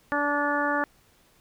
harmonic tone, 290 Hz, D4, 22 cents flat, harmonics 1 / 2 / 3 / 4 / 5 / 6, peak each -30 / -30 / -30 / -30 / -30 / -30 dBFS, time 0.12-0.84 s, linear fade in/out 0 ms, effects pink hiss -61 dBFS RMS until 1.4 s

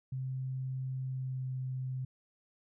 sine tone with pitch glide, 130.81 to 129.61 Hz, C3 to C3, 0 to -16 cents, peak -34 dBFS, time 0.12-2.05 s, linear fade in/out 5 ms, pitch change -16 cents, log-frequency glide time 1.05-1.49 s, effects none

